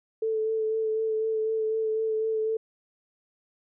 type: tone with vibrato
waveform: sine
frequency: 440 Hz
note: A4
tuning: in tune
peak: -24 dBFS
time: 0.22-2.57 s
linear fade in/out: 5 ms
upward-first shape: sine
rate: 4 Hz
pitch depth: 18 cents each way
effects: none